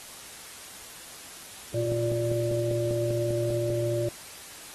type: harmonic tone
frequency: 117.1 Hz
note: A#2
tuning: 8 cents sharp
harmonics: 1 / 3 / 5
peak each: -29 / -29 / -29 dBFS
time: 1.74-4.09 s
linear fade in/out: 5 ms
type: click train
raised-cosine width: 2 ms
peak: -22 dBFS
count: 10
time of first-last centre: 1.92-3.702 s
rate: 5.05 Hz
effects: white hiss -44 dBFS RMS until 4.74 s + AAC 32 kbps